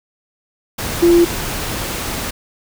sine tone in noise, 343.6 Hz, F4, 28 cents flat, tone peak -7 dBFS, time 1.02-1.25 s, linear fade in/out 10 ms, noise pink, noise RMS -23 dBFS, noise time 0.78-2.31 s, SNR +13 dB, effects none

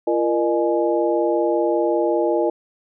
sine tone cluster, 342.6 / 467.9 / 608 / 838 Hz, F4 / A#4 / D#5 / G#5, -33 / +6 / -40 / +15 cents, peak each -20 / -22 / -22 / -26 dBFS, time 0.07-2.5 s, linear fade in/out 5 ms, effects none

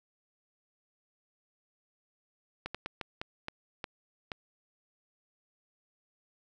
slowing click train, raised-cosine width 0.3 ms, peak -20 dBFS, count 8, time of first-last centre 2.66-4.318 s, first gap 86 ms, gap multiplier 1.33, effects none

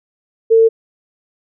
sine tone, 450.8 Hz, A4, 42 cents sharp, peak -6 dBFS, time 0.5-0.69 s, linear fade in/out 20 ms, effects none

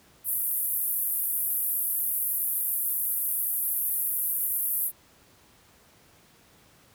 pink band-pass noise, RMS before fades -28 dBFS, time 0.24-4.92 s, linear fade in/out 50 ms, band 11000 to 15000 Hz, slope 48 dB/octave, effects pink hiss -58 dBFS RMS until 6.94 s + high-pass 60 Hz 12 dB/octave

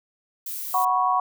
violet noise, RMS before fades -32 dBFS, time 0.46-0.85 s, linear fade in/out 5 ms
sine chord, F# suspended fourth, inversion none, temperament equal with one note detuned, 740 / 978.7 / 1108.7 Hz, F#5 / B5 / C#6, 0 / -16 / 0 cents, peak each -23 / -24 / -22 dBFS, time 0.74-1.2 s, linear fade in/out 2 ms
effects none

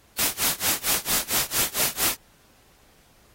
white noise with tremolo, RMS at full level -21 dBFS, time 0.18-2.16 s, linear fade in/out 10 ms, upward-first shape sine, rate 4.4 Hz, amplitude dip 95%, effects pink hiss -58 dBFS RMS until 3.34 s + AAC 48 kbps

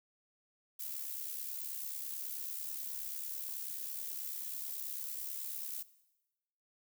violet noise with amplitude modulation, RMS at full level -39 dBFS, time 0.79-5.83 s, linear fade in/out 10 ms, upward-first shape sine, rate 69.2 Hz, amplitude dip 55%, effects noise-tail reverb RT60 1.0 s tail -18 dB re dry

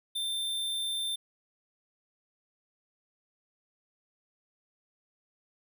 square tone, 3576 Hz, A7, 27 cents sharp, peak -31 dBFS, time 0.15-1.16 s, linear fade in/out 10 ms, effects none

